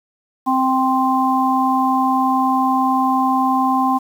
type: harmonic tone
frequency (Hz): 261.6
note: C4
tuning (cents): 0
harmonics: 1 / 3 / 4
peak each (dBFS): -18 / -18 / -18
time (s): 0.46-3.99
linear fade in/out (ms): 20
effects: 7-bit